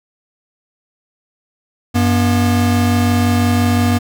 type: tone pair together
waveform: square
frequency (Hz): 95.52 / 240.7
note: G2 / B3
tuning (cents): -44 / -44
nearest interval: octave + major third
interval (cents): 1600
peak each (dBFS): -15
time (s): 1.94-3.99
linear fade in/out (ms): 20
effects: none